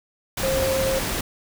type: tone in noise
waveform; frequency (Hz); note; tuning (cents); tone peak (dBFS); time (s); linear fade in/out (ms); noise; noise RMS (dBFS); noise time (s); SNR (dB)
sine; 532; C5; +29; -21; 0.43-0.99; 5; pink; -26; 0.37-1.21; +2
effects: none